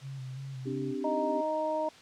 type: tone with vibrato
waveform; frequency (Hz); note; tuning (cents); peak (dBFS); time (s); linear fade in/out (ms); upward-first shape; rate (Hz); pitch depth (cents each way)
sine; 132.9; C3; +27; -37; 0.01-0.95; 50; square; 2.8; 38
type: chord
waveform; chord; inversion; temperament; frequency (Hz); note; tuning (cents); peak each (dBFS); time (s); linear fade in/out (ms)
sine; C suspended second; none; equal; 261.6 / 293.7 / 392; C4 / D4 / G4; 0 / 0 / 0; -36; 0.65-1.42; 20
type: harmonic tone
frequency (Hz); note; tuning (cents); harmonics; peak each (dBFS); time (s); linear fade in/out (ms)
311.1; D#4; 0; 1 / 2 / 3; -38 / -30 / -33; 1.04-1.89; 5
effects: white hiss -53 dBFS RMS until 2.01 s + low-pass 5000 Hz 12 dB/octave